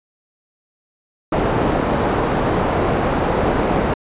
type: low-pass noise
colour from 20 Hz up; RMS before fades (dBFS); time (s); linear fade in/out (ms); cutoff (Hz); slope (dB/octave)
white; -18; 1.32-3.94; 5; 710; 12
effects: resampled to 8000 Hz